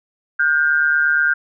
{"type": "tone pair together", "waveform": "sine", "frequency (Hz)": [1430, 1578.5], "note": ["F6", "G6"], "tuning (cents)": [41, 12], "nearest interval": "major second", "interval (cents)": 171, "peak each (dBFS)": -16, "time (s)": [0.39, 1.34], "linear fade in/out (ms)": 10, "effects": []}